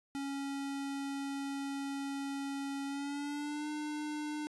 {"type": "tone with pitch glide", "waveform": "square", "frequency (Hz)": [277.2, 300.5], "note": ["C#4", "D4"], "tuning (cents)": [0, 40], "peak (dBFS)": -37, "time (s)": [0.15, 4.47], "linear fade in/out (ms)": 0, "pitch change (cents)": 140, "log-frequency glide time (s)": [2.86, 3.69], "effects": ["resampled to 24000 Hz", "12-bit"]}